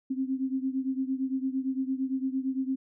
sine beating tone pair, 261.6 / 270.4 Hz, C4 / C#4, 0 / -43 cents, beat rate 8.8 Hz, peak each -29 / -32 dBFS, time 0.1-2.76 s, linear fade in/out 10 ms, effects none

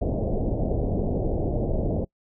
pink low-pass noise, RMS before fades -25 dBFS, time 0.01-2.05 s, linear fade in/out 10 ms, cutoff 680 Hz, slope 48 dB/octave, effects noise-tail reverb RT60 0.1 s tail -25 dB re dry

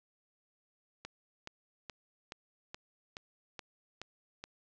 click train, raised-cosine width 0.2 ms, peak -25 dBFS, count 9, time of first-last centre 1.05-4.44 s, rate 2.36 Hz, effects low-pass 7000 Hz 12 dB/octave + 11-bit

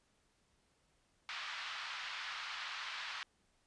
pink band-pass noise, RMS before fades -44 dBFS, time 1.29-3.23 s, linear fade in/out 0 ms, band 1100 to 4400 Hz, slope 24 dB/octave, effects pink hiss -75 dBFS RMS until 3.66 s + resampled to 22050 Hz

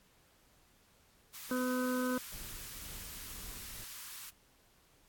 white high-pass noise, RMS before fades -47 dBFS, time 1.33-4.31 s, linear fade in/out 20 ms, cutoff 950 Hz, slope 48 dB/octave
harmonic tone, 252.5 Hz, B3, 39 cents sharp, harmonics 1 / 2 / 4 / 5 / 6, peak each -33 / -37 / -45 / -43 / -42 dBFS, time 1.51-2.18 s, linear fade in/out 2 ms
brown noise with tremolo, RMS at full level -48 dBFS, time 2.32-3.84 s, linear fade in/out 0 ms, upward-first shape triangle, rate 2 Hz, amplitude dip 55%
effects pink hiss -67 dBFS RMS until 5.08 s + AAC 64 kbps

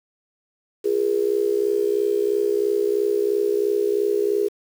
sine tone with amplitude modulation, 409.4 Hz, G#4, 25 cents flat, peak -14 dBFS, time 0.84-4.49 s, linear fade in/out 20 ms, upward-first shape sine, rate 63 Hz, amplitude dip 85%, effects 7-bit

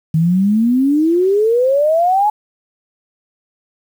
sine exponential sweep, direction up, 155.56 to 859 Hz, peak -10 dBFS, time 0.14-2.3 s, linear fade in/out 5 ms, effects 7-bit

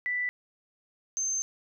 sine tone pair in turn, 1978 / 6280 Hz, B6 / G8, +2 / +2 cents, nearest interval octave + minor sixth, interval 2000 cents, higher second, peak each -27 dBFS, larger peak neither, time 0.06-0.29 / 1.17-1.42 s, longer second, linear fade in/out 0 ms, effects none

